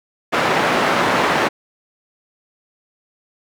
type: band-pass noise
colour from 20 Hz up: white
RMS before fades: -17 dBFS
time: 0.32-1.49 s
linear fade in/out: 20 ms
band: 170 to 1500 Hz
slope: 12 dB/octave
effects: none